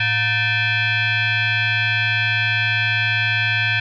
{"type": "tone with frequency modulation", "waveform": "sine", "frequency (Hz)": 110, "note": "A2", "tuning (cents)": 0, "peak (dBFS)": -16, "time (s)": [0, 3.8], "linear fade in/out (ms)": 5, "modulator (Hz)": 825, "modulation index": 3.6, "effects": []}